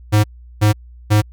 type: tone bursts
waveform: square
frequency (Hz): 105.5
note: G#2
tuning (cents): +28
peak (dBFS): -10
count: 3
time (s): 0.12-1.22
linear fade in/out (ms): 20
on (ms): 120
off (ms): 370
effects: added 60 Hz sine -37 dBFS peak until 1.32 s